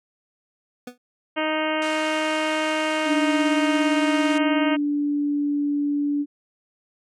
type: tone with exponential decay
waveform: 25% pulse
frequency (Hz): 246.9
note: B3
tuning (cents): 0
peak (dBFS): -26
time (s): 0.87-0.98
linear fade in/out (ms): 5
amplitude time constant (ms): 23
type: harmonic tone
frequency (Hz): 311.1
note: D#4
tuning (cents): 0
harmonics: 1 / 2 / 3 / 4 / 5 / 6 / 7 / 8 / 9 / 10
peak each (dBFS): -27 / -26 / -30 / -32 / -32 / -35 / -32 / -37 / -33 / -38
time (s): 1.36-4.77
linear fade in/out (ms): 20
type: band-pass noise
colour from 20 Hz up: pink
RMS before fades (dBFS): -38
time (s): 1.82-4.38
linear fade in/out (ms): 0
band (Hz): 1100 to 9400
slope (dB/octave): 48
type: tone with pitch glide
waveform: sine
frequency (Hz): 293.7 to 289.2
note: D4 to D4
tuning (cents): 0 to -27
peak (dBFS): -20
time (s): 3.05-6.26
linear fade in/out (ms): 50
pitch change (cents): -27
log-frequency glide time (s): 3.79-5.65
effects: none